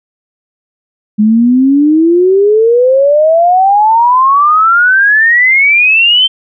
sine exponential sweep, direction up, 207.7 to 3136 Hz, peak -4 dBFS, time 1.18-6.28 s, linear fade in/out 20 ms, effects none

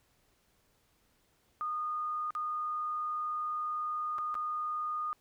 sine tone with dropouts, 1227 Hz, D#6, 25 cents flat, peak -32 dBFS, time 1.61-5.13 s, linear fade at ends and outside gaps 0 ms, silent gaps 2.306-2.351 / 4.183-4.187 / 4.343-4.352 s, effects pink hiss -71 dBFS RMS until 5.2 s

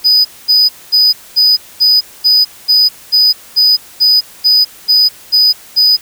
triangle tone bursts, 4978 Hz, D#8, in tune, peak -4 dBFS, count 14, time 0.04-5.97 s, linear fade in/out 20 ms, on 210 ms, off 230 ms, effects white hiss -37 dBFS RMS until 6.01 s

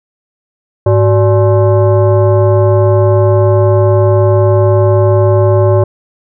sine tone with frequency modulation, 103.83 Hz, G#2, in tune, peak -5 dBFS, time 0.86-5.84 s, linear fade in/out 5 ms, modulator 478 Hz, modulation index 1.1, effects none

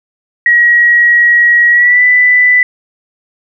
sine tone with pitch glide, 1905 to 1988.2 Hz, A#6 to B6, +37 to +11 cents, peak -4 dBFS, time 0.46-2.63 s, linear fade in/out 2 ms, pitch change +74 cents, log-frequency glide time 1.7-2.03 s, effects none

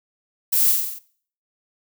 violet noise with echo, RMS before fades -19 dBFS, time 0.52-0.72 s, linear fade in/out 10 ms, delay 45 ms, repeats 6, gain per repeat -3 dB, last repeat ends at 0.99 s, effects noise-tail reverb RT60 0.5 s tail -19 dB re dry

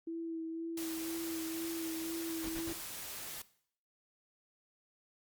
sine tone with vibrato, 328.3 Hz, E4, 7 cents flat, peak -37 dBFS, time 0.07-2.73 s, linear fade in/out 5 ms, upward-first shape sine, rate 2 Hz, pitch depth 20 cents each way
white noise, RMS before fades -44 dBFS, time 0.77-3.42 s, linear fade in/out 5 ms
pink noise bursts, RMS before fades -45 dBFS, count 3, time 2.43-2.728 s, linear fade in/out 10 ms, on 64 ms, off 53 ms
effects noise-tail reverb RT60 0.6 s tail -18 dB re dry + Opus 48 kbps

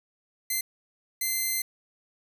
5% pulse tone bursts at uneven times, 2070 Hz, C7, 19 cents flat, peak -16 dBFS, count 2, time 0.5-0.61 / 1.21-1.62 s, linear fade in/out 5 ms, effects none

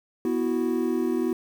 triangle chord, B suspended fourth, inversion none, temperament just, 246.9 / 329.3 / 370.4 Hz, B3 / E4 / F#4, 0 / -2 / +2 cents, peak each -25 dBFS, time 0.25-1.33 s, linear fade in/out 2 ms, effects 8-bit

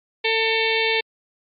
harmonic tone, 447.9 Hz, A4, 31 cents sharp, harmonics 1 / 2 / 4 / 5 / 6 / 7 / 8 / 9 / 10, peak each -23 / -28 / -28 / -23 / -26 / -31 / -27 / -32 / -35 dBFS, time 0.24-1.01 s, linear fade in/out 10 ms, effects MP3 48 kbps

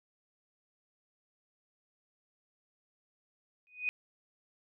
sine tone with exponential growth, 2489 Hz, D#7, in tune, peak -26 dBFS, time 3.67-3.89 s, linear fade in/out 0 ms, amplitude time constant 46 ms, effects none

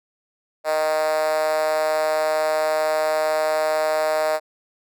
5% pulse tone with high-pass filter, 155.56 Hz, D#3, in tune, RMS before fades -21 dBFS, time 0.64-4.4 s, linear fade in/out 50 ms, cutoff 600 Hz, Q 6.4, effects none

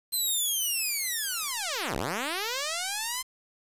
5% pulse linear two-way sweep, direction down then up, 4146 to 53.9 to 1048 Hz, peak -18 dBFS, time 0.12-3.23 s, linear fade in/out 20 ms, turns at 1.96 s, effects resampled to 32000 Hz + 8-bit

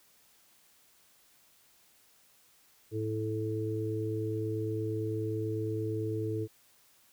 harmonic tone, 109 Hz, A2, 16 cents flat, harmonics 1 / 3 / 4, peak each -34 / -36 / -35 dBFS, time 2.91-6.48 s, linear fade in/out 50 ms, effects white hiss -64 dBFS RMS until 7.12 s

